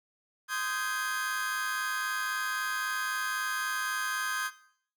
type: chord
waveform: 40% pulse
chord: Ab major seventh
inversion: first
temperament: just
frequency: 1038.3 / 1245.9 / 1557.4 / 1661.2 Hz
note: C6 / Eb6 / G6 / Ab6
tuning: -14 / +2 / -12 / 0 cents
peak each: -39 / -36 / -33 / -35 dBFS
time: 0.48-4.51 s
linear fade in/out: 50 ms
effects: noise-tail reverb RT60 0.6 s tail -17 dB re dry